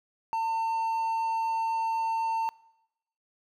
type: tone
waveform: triangle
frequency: 902 Hz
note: A5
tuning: 43 cents sharp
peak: -24 dBFS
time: 0.33-2.49 s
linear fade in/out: 0 ms
effects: noise-tail reverb RT60 0.9 s tail -23 dB re dry